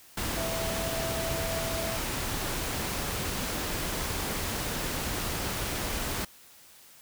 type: tone in noise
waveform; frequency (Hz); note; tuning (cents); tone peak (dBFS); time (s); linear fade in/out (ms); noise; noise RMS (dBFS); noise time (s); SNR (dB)
sine; 659.3; E5; 0; -34; 0.37-1.97; 5; pink; -32; 0.17-6.25; -5
effects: white hiss -54 dBFS RMS until 7.01 s